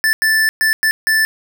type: tone bursts at uneven times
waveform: square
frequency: 1760 Hz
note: A6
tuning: in tune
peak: -12 dBFS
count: 5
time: 0.04-0.13 / 0.22-0.49 / 0.61-0.73 / 0.83-0.91 / 1.07-1.25 s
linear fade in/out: 0 ms
effects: none